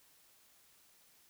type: silence
effects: white hiss -66 dBFS RMS until 1.29 s